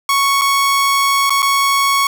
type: tone with dropouts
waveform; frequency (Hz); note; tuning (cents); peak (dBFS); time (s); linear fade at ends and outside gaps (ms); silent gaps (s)
sawtooth; 1108.7; C#6; 0; -8; 0.09-2.07; 2; 0.413-0.417 / 1.296-1.304 / 1.421-1.427
effects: none